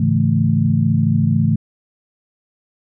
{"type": "tone cluster", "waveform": "sine", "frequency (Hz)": [106.9, 140.6, 164.8, 219], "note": ["A2", "C#3", "E3", "A3"], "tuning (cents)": [-49, 25, 0, -8], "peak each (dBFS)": -18, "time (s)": [0, 1.56], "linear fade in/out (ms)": 5, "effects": []}